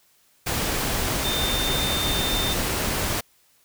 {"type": "tone in noise", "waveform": "sine", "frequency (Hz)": 3609, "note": "A7", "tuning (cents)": 43, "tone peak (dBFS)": -26, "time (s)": [1.24, 2.54], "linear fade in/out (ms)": 10, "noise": "pink", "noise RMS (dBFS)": -25, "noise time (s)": [0.46, 3.21], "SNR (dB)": -4, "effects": ["white hiss -61 dBFS RMS until 3.64 s"]}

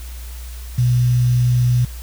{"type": "tone with quantisation", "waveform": "sine", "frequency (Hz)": 123.1, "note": "B2", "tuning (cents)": -5, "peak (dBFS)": -12, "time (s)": [0.78, 1.85], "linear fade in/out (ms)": 5, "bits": 6, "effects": ["added 60 Hz sine -29 dBFS peak until 2.02 s", "white hiss -41 dBFS RMS until 2.02 s"]}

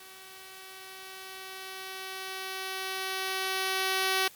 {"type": "tone with level ramp", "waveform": "5% pulse", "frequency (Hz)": 380, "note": "F#4", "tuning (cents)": 46, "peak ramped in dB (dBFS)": [-38, -13], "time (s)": [0, 4.28], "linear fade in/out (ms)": 5, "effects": ["white hiss -53 dBFS RMS until 4.35 s", "MP3 96 kbps"]}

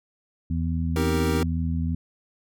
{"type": "harmonic tone", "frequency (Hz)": 82.41, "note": "E2", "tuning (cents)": 0, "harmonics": [1, 2, 3], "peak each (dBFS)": [-25, -28, -30], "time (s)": [0.5, 1.95], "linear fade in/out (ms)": 5}
{"type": "chord", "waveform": "square", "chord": "C minor seventh", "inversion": "none", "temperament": "equal with one note detuned", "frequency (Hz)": [261.6, 315.1, 392, 466.2], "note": ["C4", "Eb4", "G4", "Bb4"], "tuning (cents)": [0, 22, 0, 0], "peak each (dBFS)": -30, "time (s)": [0.96, 1.43], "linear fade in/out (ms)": 2}
{"effects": []}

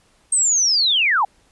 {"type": "linear sweep", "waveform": "sine", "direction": "down", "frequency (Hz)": [8470, 740], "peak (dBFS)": -14, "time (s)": [0.32, 1.25], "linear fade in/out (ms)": 5, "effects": ["pink hiss -58 dBFS RMS until 1.51 s", "resampled to 24000 Hz"]}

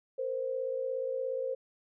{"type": "tone pair together", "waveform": "sine", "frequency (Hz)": [465.5, 522.5], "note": ["A#4", "C5"], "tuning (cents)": [-2, -2], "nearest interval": "major second", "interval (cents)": 200, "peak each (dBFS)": [-37, -32], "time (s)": [0.18, 1.55], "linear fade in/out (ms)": 10, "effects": []}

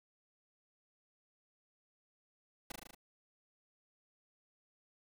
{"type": "noise with echo", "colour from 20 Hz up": "pink", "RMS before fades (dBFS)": -44, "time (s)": [2.7, 2.72], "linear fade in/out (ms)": 5, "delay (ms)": 38, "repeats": 6, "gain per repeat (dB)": -2, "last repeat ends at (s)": 2.948, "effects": []}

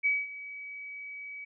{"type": "tone with ADSR envelope", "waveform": "sine", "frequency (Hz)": 2276, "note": "C#7", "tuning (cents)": 45, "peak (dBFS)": -22, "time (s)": [0.03, 1.45], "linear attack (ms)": 28, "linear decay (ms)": 210, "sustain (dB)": -17, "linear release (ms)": 11, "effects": []}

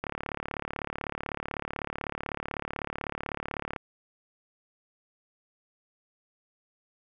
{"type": "click train", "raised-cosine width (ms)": 0.5, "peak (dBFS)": -17, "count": 135, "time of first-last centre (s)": [0.04, 3.762], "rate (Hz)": 36, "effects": []}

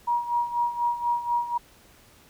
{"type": "tone with tremolo", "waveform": "sine", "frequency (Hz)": 954, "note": "A#5", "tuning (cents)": 40, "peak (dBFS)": -20, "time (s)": [0.07, 1.58], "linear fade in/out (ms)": 10, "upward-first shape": "sine", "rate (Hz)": 4.1, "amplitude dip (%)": 75, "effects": ["pink hiss -55 dBFS RMS until 2.29 s"]}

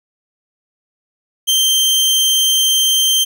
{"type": "tone", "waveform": "sawtooth", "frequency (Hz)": 3141, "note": "G7", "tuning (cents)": 3, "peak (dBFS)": -8, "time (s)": [1.47, 3.25], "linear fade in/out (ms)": 20, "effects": []}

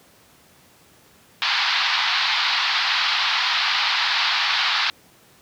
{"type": "band-pass noise", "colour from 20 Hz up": "white", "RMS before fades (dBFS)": -21, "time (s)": [1.42, 4.9], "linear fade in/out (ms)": 0, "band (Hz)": [810, 4600], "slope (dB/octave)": 48, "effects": ["pink hiss -53 dBFS RMS until 5.41 s", "high-pass 100 Hz 12 dB/octave"]}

